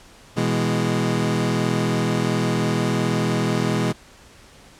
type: chord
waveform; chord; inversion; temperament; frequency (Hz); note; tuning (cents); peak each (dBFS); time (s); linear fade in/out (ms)
25% pulse; E major; second; equal; 123.47 / 164.81 / 207.7; B2 / E3 / G#3; 0 / 0 / 0; -20; 0.36-3.93; 20
effects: pink hiss -48 dBFS RMS until 4.79 s + low-pass 9000 Hz 12 dB/octave